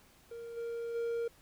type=tone with level steps; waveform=triangle; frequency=466.2 Hz; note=A#4; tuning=in tune; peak=-40 / -34 / -30 dBFS; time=0.31-1.28 s; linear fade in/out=5 ms; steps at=0.56 / 0.94 s; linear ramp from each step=20 ms; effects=pink hiss -63 dBFS RMS until 1.41 s